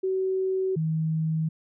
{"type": "tone pair in turn", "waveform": "sine", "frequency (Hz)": [378.2, 159.01], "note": ["F#4", "D#3"], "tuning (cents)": [38, 38], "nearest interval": "octave + minor third", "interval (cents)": 1500, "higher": "first", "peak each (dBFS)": -23, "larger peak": "neither", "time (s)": [[0.03, 0.76], [0.76, 1.49]], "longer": "neither", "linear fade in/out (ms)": 10, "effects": []}